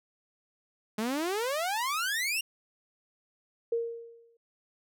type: exponential sweep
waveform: sawtooth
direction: up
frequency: 207.7 to 2849 Hz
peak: -25 dBFS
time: 0.98-2.41 s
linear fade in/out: 5 ms
type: tone with exponential decay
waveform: sine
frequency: 464.4 Hz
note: A#4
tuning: 7 cents flat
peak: -24 dBFS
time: 3.72-4.37 s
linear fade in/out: 5 ms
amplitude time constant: 140 ms
effects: none